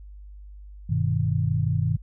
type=chord; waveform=sine; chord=G augmented; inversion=none; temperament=equal; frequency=98 / 123.47 / 155.56 Hz; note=G2 / B2 / D#3; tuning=0 / 0 / 0 cents; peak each=-25 dBFS; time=0.89-1.97 s; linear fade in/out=10 ms; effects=added 50 Hz sine -40 dBFS peak until 2.02 s